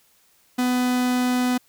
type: tone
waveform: 45% pulse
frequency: 249.5 Hz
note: B3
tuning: 18 cents sharp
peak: -19 dBFS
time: 0.58-1.58 s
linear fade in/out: 10 ms
effects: white hiss -60 dBFS RMS until 1.68 s